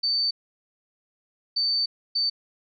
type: tone bursts at uneven times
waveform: sine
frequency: 4561 Hz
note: C#8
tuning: 49 cents sharp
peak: -21 dBFS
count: 3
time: 0.03-0.31 / 1.56-1.86 / 2.15-2.3 s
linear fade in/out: 10 ms
effects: none